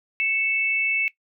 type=tone pair together; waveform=sine; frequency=2217 / 2637 Hz; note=C#7 / E7; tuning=0 / 0 cents; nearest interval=minor third; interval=300 cents; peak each=-23 dBFS; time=0.2-1.08 s; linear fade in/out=0 ms; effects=noise-tail reverb RT60 0.1 s tail -18 dB re dry